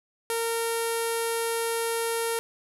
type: tone with low-pass filter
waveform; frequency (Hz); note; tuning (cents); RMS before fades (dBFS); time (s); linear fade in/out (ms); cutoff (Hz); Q
sawtooth; 460; A#4; -23; -28; 0.3-2.39; 0; 11000; 4.3
effects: none